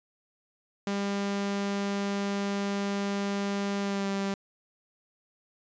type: tone with pitch glide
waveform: sawtooth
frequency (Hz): 200 to 197.02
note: G3 to G3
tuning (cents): +35 to +9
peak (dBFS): -24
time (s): 0.87-4.34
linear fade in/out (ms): 2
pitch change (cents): -26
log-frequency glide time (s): 3.81-4.07
effects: resampled to 16000 Hz